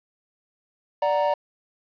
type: chord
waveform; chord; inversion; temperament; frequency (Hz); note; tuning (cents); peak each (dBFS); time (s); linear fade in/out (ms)
triangle; D augmented; none; equal; 587.3 / 740 / 932.3; D5 / F#5 / A#5; 0 / 0 / 0; -20 / -26 / -22; 1.02-1.34; 5
effects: resampled to 11025 Hz + 8-bit